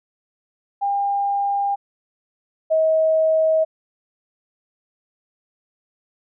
sine tone pair in turn, 802 / 636.5 Hz, G5 / D#5, +39 / +39 cents, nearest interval major third, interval 400 cents, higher first, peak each -18 / -14 dBFS, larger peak second, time 0.81-1.76 / 2.7-3.65 s, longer neither, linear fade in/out 20 ms, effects none

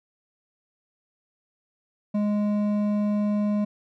sine tone with hard clipping, 207.7 Hz, G#3, in tune, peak -23 dBFS, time 2.14-3.65 s, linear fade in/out 10 ms, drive 8 dB, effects none

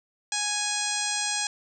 harmonic tone with a mistuned harmonic, 830 Hz, G#5, 1 cent flat, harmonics 1 / 2 / 3 / 4 / 5 / 6 / 7 / 8 / 9 / 10, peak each -35 / -35 / -35 / -35 / -35 / -35 / -35 / -35 / -35 / -35 dBFS, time 0.32-1.47 s, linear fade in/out 2 ms, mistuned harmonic 6, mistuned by +17 cents, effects none

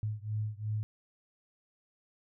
sine beating tone pair, 105.9 / 108.7 Hz, G#2 / A2, +34 / -21 cents, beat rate 2.8 Hz, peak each -35 / -36 dBFS, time 0.03-0.83 s, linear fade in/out 0 ms, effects none

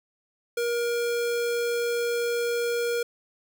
square tone, 473.8 Hz, A#4, 28 cents sharp, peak -25 dBFS, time 0.57-3.03 s, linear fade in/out 5 ms, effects none

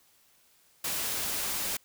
white noise, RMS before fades -32 dBFS, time 0.84-1.77 s, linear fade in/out 5 ms, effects white hiss -64 dBFS RMS until 1.84 s

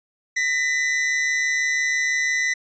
45% pulse tone pair together, 1853 / 1999 Hz, A#6 / B6, -11 / +20 cents, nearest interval minor second, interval 131 cents, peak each -28 / -20 dBFS, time 0.36-2.54 s, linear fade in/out 10 ms, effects resampled to 16000 Hz

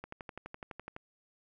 click train, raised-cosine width 0.5 ms, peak -27 dBFS, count 12, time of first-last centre 0.04-0.964 s, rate 11.9 Hz, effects none

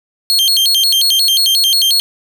40% pulse tone with vibrato, 3700 Hz, A#7, 14 cents flat, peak -8 dBFS, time 0.3-2 s, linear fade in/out 0 ms, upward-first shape square, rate 5.6 Hz, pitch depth 270 cents each way, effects none

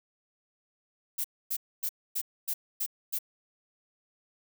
violet noise bursts, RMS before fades -31 dBFS, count 7, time 1.18-3.188 s, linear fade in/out 10 ms, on 64 ms, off 260 ms, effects none

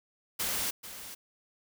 white noise with echo, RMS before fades -32 dBFS, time 0.39-0.71 s, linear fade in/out 10 ms, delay 440 ms, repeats 1, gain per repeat -12 dB, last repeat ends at 1.15 s, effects none

